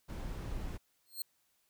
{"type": "noise", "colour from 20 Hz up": "brown", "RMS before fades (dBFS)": -40, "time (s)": [0.08, 0.78], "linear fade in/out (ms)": 20}
{"type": "tone with exponential growth", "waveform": "5% pulse", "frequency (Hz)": 4225, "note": "C8", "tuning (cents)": 16, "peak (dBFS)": -26, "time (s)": [1.06, 1.22], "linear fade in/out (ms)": 2, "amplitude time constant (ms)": 34}
{"effects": ["white hiss -75 dBFS RMS until 1.69 s"]}